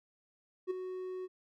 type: tone with ADSR envelope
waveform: triangle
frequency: 370 Hz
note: F#4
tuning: in tune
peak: -27 dBFS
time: 0.67-1.28 s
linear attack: 35 ms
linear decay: 12 ms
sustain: -9 dB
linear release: 34 ms
effects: none